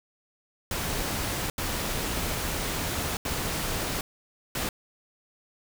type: noise bursts at uneven times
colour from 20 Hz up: pink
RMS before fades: -30 dBFS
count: 4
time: 0.71-1.5 / 1.58-3.17 / 3.25-4.01 / 4.55-4.69 s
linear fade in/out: 2 ms
effects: none